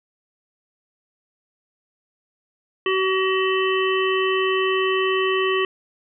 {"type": "harmonic tone", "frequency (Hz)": 378.8, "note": "F#4", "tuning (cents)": 41, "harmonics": [1, 3, 5, 7, 8], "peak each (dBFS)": [-20, -25, -27, -28, -29], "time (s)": [2.86, 5.65], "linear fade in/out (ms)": 2, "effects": []}